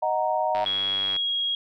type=chord; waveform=sine; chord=D# minor; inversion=none; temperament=equal; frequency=622.3 / 740 / 932.3 Hz; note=D#5 / F#5 / A#5; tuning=0 / 0 / 0 cents; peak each=-26 dBFS; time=0.02-0.65 s; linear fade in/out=10 ms
type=click train; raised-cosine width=0.3 ms; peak=-19 dBFS; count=61; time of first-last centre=0.55-1.163 s; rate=97.8 Hz
type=tone with pitch glide; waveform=sine; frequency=3322 to 3288 Hz; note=G#7 to G#7; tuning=0 to -18 cents; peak=-23 dBFS; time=0.66-1.55 s; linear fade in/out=2 ms; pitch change=-18 cents; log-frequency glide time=0.89-1.36 s
effects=none